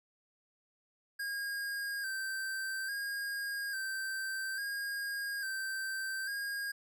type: tone with vibrato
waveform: square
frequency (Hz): 1592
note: G6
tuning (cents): +26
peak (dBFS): -36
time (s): 1.19-6.72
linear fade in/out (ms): 10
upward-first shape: square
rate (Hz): 0.59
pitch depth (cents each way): 38
effects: none